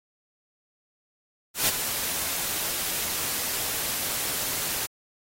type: noise with ADSR envelope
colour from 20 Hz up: white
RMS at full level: -21 dBFS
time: 1.54-4.87 s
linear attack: 140 ms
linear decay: 23 ms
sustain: -8 dB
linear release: 19 ms
effects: AAC 48 kbps